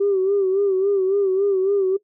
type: tone with vibrato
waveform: sine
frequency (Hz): 389.4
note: G4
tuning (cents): -12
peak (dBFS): -15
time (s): 0-1.97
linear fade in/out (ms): 10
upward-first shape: sine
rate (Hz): 3.6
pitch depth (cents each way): 73
effects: noise-tail reverb RT60 0.1 s tail -18 dB re dry + tanh soft clip ceiling -11 dBFS